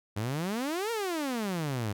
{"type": "exponential two-way sweep", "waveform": "sawtooth", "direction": "up then down", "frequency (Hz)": [98, 475.4, 98], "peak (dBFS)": -26, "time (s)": [0.16, 1.93], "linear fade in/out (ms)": 10, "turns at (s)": 0.91, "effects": []}